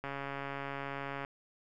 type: click train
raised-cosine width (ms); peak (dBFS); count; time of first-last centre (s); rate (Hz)
0.5; -24; 169; 0.04-1.249; 139
effects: none

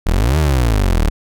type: exponential two-way sweep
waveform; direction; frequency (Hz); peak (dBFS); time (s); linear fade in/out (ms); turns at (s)
30% pulse; up then down; 35.35 to 80 to 35.35; -9; 0.06-1.1; 10; 0.38
effects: none

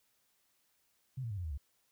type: tone with pitch steps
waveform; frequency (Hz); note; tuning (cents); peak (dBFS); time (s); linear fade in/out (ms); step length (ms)
sine; 130.81 / 115.2 / 101.45 / 89.35 / 78.68 / 69.29; C3 / A#2 / G#2 / F2 / D#2 / C#2; 0 / -20 / -40 / +40 / +20 / 0; -36; 1.17-1.578; 10; 68
effects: white hiss -75 dBFS RMS until 1.91 s

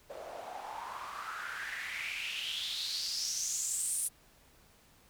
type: noise with band-pass filter sweep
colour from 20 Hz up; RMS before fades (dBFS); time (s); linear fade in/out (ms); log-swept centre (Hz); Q
white; -38; 0.09-4.09; 20; 540 to 10000; 5.9
effects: pink hiss -63 dBFS RMS until 5.09 s

